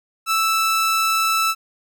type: tone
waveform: sawtooth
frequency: 1318.5 Hz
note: E6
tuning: in tune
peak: -13 dBFS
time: 0.26-1.55 s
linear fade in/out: 50 ms
effects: none